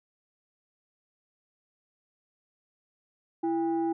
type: tone pair together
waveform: sine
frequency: 332.9 / 803.8 Hz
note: E4 / G5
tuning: +17 / +43 cents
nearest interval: octave + minor third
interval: 1526 cents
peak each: -25 / -31 dBFS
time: 3.43-3.93 s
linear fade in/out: 10 ms
effects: tanh soft clip ceiling -20 dBFS